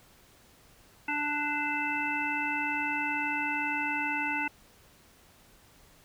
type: harmonic tone with a mistuned harmonic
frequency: 293.7 Hz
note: D4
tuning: in tune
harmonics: 1 / 3 / 5 / 7 / 9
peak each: -37 / -34 / -35 / -35 / -33 dBFS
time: 1.08-4.48 s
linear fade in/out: 5 ms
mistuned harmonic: 5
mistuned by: +17 cents
effects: pink hiss -59 dBFS RMS until 6.04 s